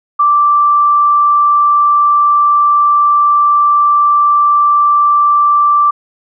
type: tone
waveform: sine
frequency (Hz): 1172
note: D6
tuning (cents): -4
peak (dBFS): -6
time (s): 0.19-5.91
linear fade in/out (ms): 10
effects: none